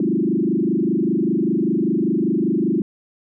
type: tone with frequency modulation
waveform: sine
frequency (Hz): 270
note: C#4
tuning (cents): -45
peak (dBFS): -16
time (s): 0-2.82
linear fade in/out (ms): 2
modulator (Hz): 25.1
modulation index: 3.6
effects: none